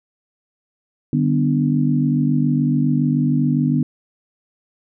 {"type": "tone cluster", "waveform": "sine", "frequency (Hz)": [150, 195.5, 248, 295.1], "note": ["D3", "G3", "B3", "D4"], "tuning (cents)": [37, -4, 7, 8], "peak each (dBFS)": [-18, -27, -18, -23], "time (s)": [1.13, 3.83], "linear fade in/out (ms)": 2, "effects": []}